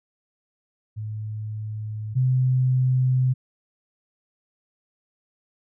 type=tone pair in turn; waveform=sine; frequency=107.6 / 128.55 Hz; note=A2 / C3; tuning=-38 / -30 cents; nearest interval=minor third; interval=308 cents; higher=second; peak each=-28 / -17 dBFS; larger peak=second; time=0.96-2.15 / 2.15-3.34 s; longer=neither; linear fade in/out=20 ms; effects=none